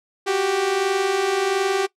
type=tone pair together; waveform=sawtooth; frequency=370 / 391.4 Hz; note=F#4 / G4; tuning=0 / -3 cents; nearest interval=minor second; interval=97 cents; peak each=-21 / -16 dBFS; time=0.26-1.87 s; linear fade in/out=20 ms; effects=noise-tail reverb RT60 0.1 s tail -20 dB re dry + low-pass 8000 Hz 12 dB/octave